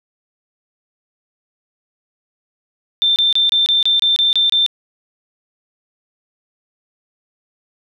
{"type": "tone bursts", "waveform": "sine", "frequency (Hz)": 3571, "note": "A7", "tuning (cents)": 25, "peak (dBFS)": -11, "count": 10, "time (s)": [3.02, 4.663], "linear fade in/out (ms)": 0, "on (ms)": 140, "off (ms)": 27, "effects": []}